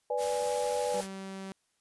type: chord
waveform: sine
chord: G# diminished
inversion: first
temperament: equal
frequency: 493.9 / 587.3 / 830.6 Hz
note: B4 / D5 / G#5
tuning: 0 / 0 / 0 cents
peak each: -31 / -33 / -34 dBFS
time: 0.1-1.01 s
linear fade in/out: 5 ms
type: noise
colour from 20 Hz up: white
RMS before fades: -40 dBFS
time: 0.17-1.08 s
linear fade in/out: 50 ms
type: tone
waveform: sawtooth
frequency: 192.8 Hz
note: G3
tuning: 28 cents flat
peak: -35 dBFS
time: 0.94-1.52 s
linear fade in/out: 0 ms
effects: white hiss -75 dBFS RMS until 1.8 s + resampled to 24000 Hz